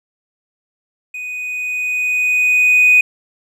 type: tone with level ramp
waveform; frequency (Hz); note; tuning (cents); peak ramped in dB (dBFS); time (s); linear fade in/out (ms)
triangle; 2489; D#7; 0; -23 to -3; 1.14-3.01; 5
effects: tanh soft clip ceiling -3 dBFS